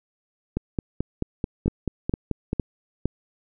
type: two click trains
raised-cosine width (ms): 3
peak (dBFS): -9 / -11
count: 4 / 10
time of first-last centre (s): 1.68-3.056 / 0.57-2.531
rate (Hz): 2.18 / 4.59
effects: none